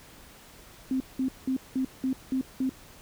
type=tone bursts; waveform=sine; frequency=261.6 Hz; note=C4; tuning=in tune; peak=-24 dBFS; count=7; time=0.91-2.694 s; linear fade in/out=2 ms; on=92 ms; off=190 ms; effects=pink hiss -51 dBFS RMS until 3.01 s